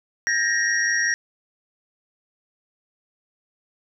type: tone cluster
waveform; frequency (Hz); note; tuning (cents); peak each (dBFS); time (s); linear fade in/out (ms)
sine; 1601 / 1776 / 1881 / 5630; G6 / A6 / A#6 / F8; +36 / +16 / +15 / +13; -27 / -28 / -21 / -26; 0.27-1.14; 0
effects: none